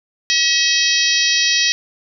harmonic tone, 641 Hz, E5, 49 cents flat, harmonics 3 / 4 / 5 / 6 / 7 / 8 / 9, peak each -21 / -21 / -21 / -21 / -21 / -21 / -21 dBFS, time 0.3-1.72 s, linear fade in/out 0 ms, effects none

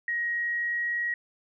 sine tone with pitch glide, 1888 to 1900 Hz, A#6 to A#6, +22 to +33 cents, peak -26 dBFS, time 0.08-1.14 s, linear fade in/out 2 ms, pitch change +11 cents, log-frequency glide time 0.18-1 s, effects none

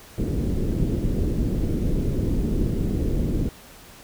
pink low-pass noise, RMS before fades -23 dBFS, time 0.18-3.49 s, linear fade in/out 2 ms, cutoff 390 Hz, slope 24 dB/octave, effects pink hiss -46 dBFS RMS until 4.03 s

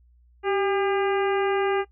harmonic tone with a mistuned harmonic, 402.2 Hz, G4, 44 cents sharp, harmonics 1 / 2 / 3 / 4 / 5 / 6 / 7, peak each -22 / -28 / -32 / -34 / -36 / -38 / -39 dBFS, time 0.43-1.85 s, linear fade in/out 50 ms, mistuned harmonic 1, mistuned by -58 cents, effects noise-tail reverb RT60 0.1 s tail -19 dB re dry + added 60 Hz sine -54 dBFS peak until 1.91 s

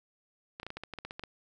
clicks, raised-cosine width 0.3 ms, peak -24 dBFS, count 12, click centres 0.599 / 0.631 / 0.666 / 0.704 / 0.77 / 0.836 / 0.937 / 0.987 / 1.05 / 1.109 / 1.195 / 1.237 s, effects none

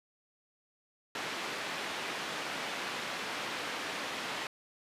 white band-pass noise, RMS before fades -38 dBFS, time 1.15-4.47 s, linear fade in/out 2 ms, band 200 to 2800 Hz, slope 12 dB/octave, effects resampled to 32000 Hz

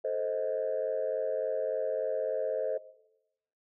sine chord, A diminished, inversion none, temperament equal with one note detuned, 440 / 523.3 / 626.9 Hz, A4 / C5 / Eb5, 0 / 0 / +13 cents, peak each -34 / -31 / -33 dBFS, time 0.04-2.78 s, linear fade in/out 10 ms, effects noise-tail reverb RT60 0.9 s tail -18 dB re dry + tanh soft clip ceiling -22 dBFS

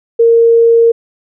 sine tone, 462.2 Hz, A#4, 15 cents flat, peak -4 dBFS, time 0.19-0.92 s, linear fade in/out 10 ms, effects none

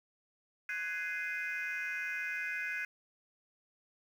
sine chord, Ab dominant seventh, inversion third, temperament just, 1495.1 / 1661.2 / 2077 / 2492 Hz, Gb6 / Ab6 / C7 / Eb7, +18 / 0 / -13 / +2 cents, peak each -39 / -39 / -39 / -40 dBFS, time 0.69-2.85 s, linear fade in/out 2 ms, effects tanh soft clip ceiling -29 dBFS + 10-bit

